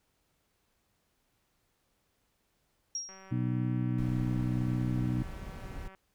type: tone with exponential decay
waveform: sine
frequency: 5620 Hz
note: F8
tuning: 10 cents sharp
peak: -30 dBFS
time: 2.95-3.31 s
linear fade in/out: 2 ms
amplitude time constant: 78 ms
type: click train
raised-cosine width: 0.5 ms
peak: -38 dBFS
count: 547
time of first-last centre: 3.09-5.949 s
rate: 191 Hz
type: harmonic tone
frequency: 61.8 Hz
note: B1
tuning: 2 cents sharp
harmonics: 2 / 3 / 4 / 5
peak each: -30 / -36 / -36 / -37 dBFS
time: 3.31-5.23 s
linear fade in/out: 10 ms
type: noise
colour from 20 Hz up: brown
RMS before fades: -41 dBFS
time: 3.98-5.88 s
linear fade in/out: 5 ms
effects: pink hiss -75 dBFS RMS until 6.14 s